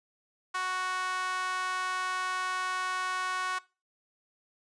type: tone with high-pass filter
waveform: sawtooth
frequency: 370 Hz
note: F#4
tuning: in tune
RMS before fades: -32 dBFS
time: 0.54-3.59 s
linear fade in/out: 10 ms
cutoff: 1200 Hz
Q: 3.8
effects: noise-tail reverb RT60 0.3 s tail -21 dB re dry + resampled to 22050 Hz